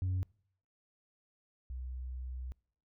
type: tone pair in turn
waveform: sine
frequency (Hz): 92.5 / 63.29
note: F#2 / B1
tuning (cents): 0 / +43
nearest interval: perfect fifth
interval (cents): 657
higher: first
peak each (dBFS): -28 / -38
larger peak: first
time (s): 0.02-0.23 / 1.7-2.52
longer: second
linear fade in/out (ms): 0
effects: noise-tail reverb RT60 0.6 s tail -26 dB re dry + tanh soft clip ceiling -29 dBFS